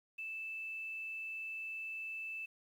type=tone with quantisation; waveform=sine; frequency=2637 Hz; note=E7; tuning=in tune; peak=-40 dBFS; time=0.18-2.46 s; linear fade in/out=10 ms; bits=11; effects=none